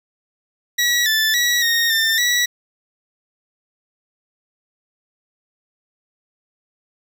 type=tone with pitch steps; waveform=20% pulse; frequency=1928 / 1755 / 1931 / 1857 / 1796 / 1942 Hz; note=B6 / A6 / B6 / A#6 / A6 / B6; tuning=-42 / -5 / -39 / -7 / +35 / -30 cents; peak=-10 dBFS; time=0.78-2.46 s; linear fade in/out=10 ms; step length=280 ms; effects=none